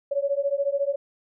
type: beating tone pair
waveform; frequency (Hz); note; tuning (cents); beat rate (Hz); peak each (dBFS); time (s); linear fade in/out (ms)
sine; 554.4 / 568.4; C#5 / C#5; 0 / +43; 14; -25; 0.11-0.96; 10
effects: none